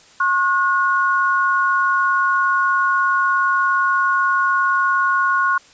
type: tone pair together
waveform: sine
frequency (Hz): 1084.8 / 1448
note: C#6 / F#6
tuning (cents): -38 / -38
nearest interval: perfect fourth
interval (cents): 500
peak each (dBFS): -17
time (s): 0.2-5.58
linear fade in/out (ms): 5
effects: white hiss -48 dBFS RMS until 5.73 s + resampled to 16000 Hz